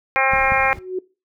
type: harmonic tone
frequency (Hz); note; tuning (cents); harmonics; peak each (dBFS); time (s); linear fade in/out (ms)
267; C4; +35; 2 / 3 / 4 / 5 / 6 / 7 / 8 / 9; -24 / -21 / -23 / -25 / -25 / -25 / -22 / -22; 0.16-0.73; 0
type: noise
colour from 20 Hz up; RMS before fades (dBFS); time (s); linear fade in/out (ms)
brown; -36; 0.31-0.79; 2
type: clicks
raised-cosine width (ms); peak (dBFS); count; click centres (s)
5; -16; 2; 0.336 / 0.521
type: tone with exponential growth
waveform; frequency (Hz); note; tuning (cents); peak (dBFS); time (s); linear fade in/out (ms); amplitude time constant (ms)
sine; 370; F#4; 0; -18; 0.62-0.99; 5; 80
effects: noise-tail reverb RT60 0.3 s tail -21 dB re dry